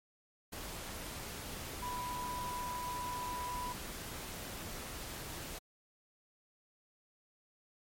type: tone in noise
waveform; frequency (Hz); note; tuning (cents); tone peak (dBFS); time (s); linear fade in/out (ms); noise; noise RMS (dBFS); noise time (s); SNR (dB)
sine; 987.8; B5; 0; -38; 1.82-3.73; 10; pink; -44; 0.52-5.59; +3
effects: MP3 64 kbps